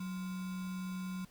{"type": "tone with sample-and-hold", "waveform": "sine", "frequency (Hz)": 185, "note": "F#3", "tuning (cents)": 0, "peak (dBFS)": -37, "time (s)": [0, 1.25], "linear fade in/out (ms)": 5, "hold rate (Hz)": 1225, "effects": ["added 50 Hz sine -68 dBFS peak until 1.3 s", "pink hiss -63 dBFS RMS until 1.3 s"]}